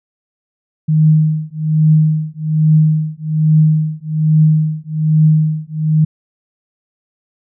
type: tone with tremolo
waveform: sine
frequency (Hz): 155.56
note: D#3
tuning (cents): 0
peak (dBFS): -5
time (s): 0.88-6.05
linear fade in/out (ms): 10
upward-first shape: triangle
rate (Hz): 1.2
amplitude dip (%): 100
effects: none